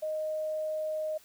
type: tone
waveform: sine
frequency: 621 Hz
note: D#5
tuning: 3 cents flat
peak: -30 dBFS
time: 0.02-1.18 s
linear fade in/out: 10 ms
effects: white hiss -59 dBFS RMS until 1.24 s